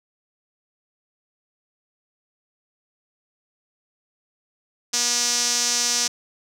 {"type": "tone with band-pass filter", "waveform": "sawtooth", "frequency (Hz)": 241.1, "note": "B3", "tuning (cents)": -41, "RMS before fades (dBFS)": -22, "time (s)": [4.93, 6.08], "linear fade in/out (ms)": 10, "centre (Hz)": 6000, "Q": 3.5, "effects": []}